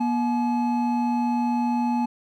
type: tone pair together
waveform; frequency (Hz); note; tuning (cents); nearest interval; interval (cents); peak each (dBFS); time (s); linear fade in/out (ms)
triangle; 239.9 / 855; A#3 / A5; +50 / -50; octave + minor seventh; 2200; -20 / -24; 0-2.06; 10
effects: none